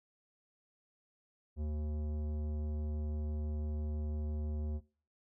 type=tone with tanh clipping; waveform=sine; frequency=75.5 Hz; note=D2; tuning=48 cents sharp; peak=-36 dBFS; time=1.56-4.81 s; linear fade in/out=50 ms; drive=14 dB; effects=noise-tail reverb RT60 0.4 s tail -21 dB re dry